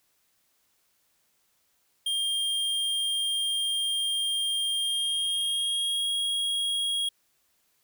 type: tone with pitch glide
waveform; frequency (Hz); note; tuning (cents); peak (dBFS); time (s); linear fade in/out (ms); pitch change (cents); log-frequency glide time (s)
square; 3207 to 3286; G7 to G#7; +39 to -19; -26; 2.06-7.09; 5; +42; 4.76-6.12
effects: white hiss -70 dBFS RMS until 7.83 s